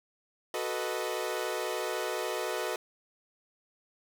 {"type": "chord", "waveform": "sawtooth", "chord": "B dominant seventh", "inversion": "second", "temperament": "equal", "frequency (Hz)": [370, 440, 493.9, 622.3], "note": ["F#4", "A4", "B4", "D#5"], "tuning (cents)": [0, 0, 0, 0], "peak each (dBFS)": -33, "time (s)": [0.54, 2.76], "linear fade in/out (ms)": 2, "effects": []}